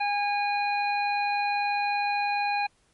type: harmonic tone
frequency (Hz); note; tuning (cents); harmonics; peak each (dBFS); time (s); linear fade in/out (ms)
818; G#5; -26; 1 / 2 / 3 / 5; -25 / -36 / -30 / -38; 0-2.67; 10
effects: pink hiss -66 dBFS RMS until 2.93 s + MP3 48 kbps